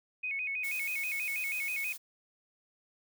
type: tone with vibrato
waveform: sine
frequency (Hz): 2349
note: D7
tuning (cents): 0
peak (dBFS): -32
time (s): 0.23-1.93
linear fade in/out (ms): 10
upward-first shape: square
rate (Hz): 6.2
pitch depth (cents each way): 110
type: noise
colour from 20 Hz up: blue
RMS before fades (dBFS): -43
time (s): 0.63-1.98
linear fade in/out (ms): 20
effects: none